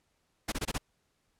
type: noise bursts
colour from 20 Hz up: pink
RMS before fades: -32 dBFS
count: 5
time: 0.48-0.782 s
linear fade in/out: 10 ms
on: 42 ms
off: 23 ms
effects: pink hiss -75 dBFS RMS until 1.39 s + low-pass 11000 Hz 12 dB/octave